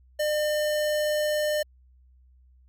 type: tone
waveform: square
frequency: 603 Hz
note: D5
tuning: 46 cents sharp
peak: -24 dBFS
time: 0.19-1.63 s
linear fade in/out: 10 ms
effects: added 63 Hz sine -54 dBFS peak until 2.68 s + AAC 64 kbps